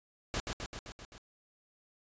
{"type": "noise with echo", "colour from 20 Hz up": "pink", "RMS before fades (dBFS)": -34, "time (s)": [0.34, 0.4], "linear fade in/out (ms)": 0, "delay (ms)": 130, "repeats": 6, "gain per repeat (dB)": -3, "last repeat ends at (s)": 1.18, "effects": ["resampled to 16000 Hz"]}